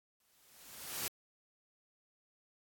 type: noise with exponential growth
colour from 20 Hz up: white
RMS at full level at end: -36 dBFS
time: 0.2-1.08 s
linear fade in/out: 2 ms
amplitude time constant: 190 ms
effects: AAC 64 kbps